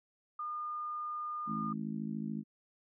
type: tone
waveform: sine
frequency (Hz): 1215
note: D#6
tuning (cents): -42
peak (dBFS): -36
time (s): 0.39-1.73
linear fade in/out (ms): 5
type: harmonic tone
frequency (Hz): 53.7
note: A1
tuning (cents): -41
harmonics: 3 / 4 / 5 / 6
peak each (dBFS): -42 / -37 / -44 / -48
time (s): 1.46-2.44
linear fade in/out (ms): 50
effects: none